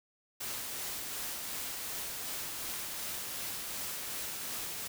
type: noise with tremolo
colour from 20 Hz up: white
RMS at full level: -38 dBFS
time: 0.4-4.88 s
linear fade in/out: 10 ms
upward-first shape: triangle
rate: 2.7 Hz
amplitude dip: 25%
effects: none